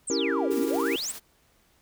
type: exponential two-way sweep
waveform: sine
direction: down then up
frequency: 8920 to 228.6 to 8920 Hz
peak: -29 dBFS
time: 0.07-1.12 s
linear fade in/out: 10 ms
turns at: 0.59 s
type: chord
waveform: triangle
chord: C# diminished seventh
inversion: none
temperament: equal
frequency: 277.2 / 329.6 / 392 / 466.2 Hz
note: C#4 / E4 / G4 / Bb4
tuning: 0 / 0 / 0 / 0 cents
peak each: -28 dBFS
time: 0.1-0.96 s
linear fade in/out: 2 ms
type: noise with tremolo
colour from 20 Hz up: white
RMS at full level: -39 dBFS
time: 0.5-1.2 s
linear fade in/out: 20 ms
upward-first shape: triangle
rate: 17 Hz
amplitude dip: 40%
effects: pink hiss -64 dBFS RMS until 1.81 s